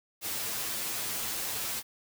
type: noise with comb filter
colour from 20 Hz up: white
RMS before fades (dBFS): -34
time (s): 0.21-1.83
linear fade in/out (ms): 50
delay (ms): 9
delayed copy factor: +0.8
effects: none